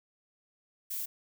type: noise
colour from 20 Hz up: violet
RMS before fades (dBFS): -36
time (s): 0.9-1.06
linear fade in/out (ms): 10
effects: none